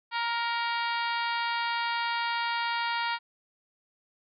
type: harmonic tone with a mistuned harmonic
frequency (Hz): 468.4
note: A#4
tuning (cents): +8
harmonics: 2 / 3 / 4 / 5 / 6 / 7 / 8 / 9 / 10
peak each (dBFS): -30 / -34 / -36 / -38 / -40 / -41 / -42 / -43 / -44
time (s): 0.11-3.19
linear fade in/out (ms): 50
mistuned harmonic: 5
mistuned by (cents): -22
effects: none